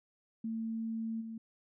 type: tone with level steps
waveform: sine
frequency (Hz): 224.8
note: A3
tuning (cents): +37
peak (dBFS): -34 / -40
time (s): 0.44-1.38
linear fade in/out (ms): 5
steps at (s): 1.2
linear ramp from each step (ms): 20
effects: none